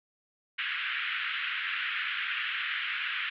pink band-pass noise, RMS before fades -33 dBFS, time 0.58-3.3 s, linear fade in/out 10 ms, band 1400 to 3200 Hz, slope 48 dB/octave, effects none

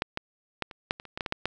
clicks, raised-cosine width 0.3 ms, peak -10 / -14 / -12 / -26 / -9 / -25 / -29 / -18 / -14 / -15 / -11 / -11 dBFS, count 12, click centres 0.021 / 0.174 / 0.623 / 0.712 / 0.909 / 0.999 / 1.053 / 1.175 / 1.208 / 1.262 / 1.324 / 1.456 s, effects none

